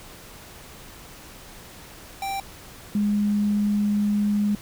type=tone pair in turn; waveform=square / sine; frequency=784 / 206.6 Hz; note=G5 / G#3; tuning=0 / -9 cents; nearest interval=octave + major seventh; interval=2309 cents; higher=first; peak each=-27 / -19 dBFS; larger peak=second; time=2.22-2.4 / 2.95-4.55 s; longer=second; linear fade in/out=2 ms; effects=pink hiss -44 dBFS RMS until 4.61 s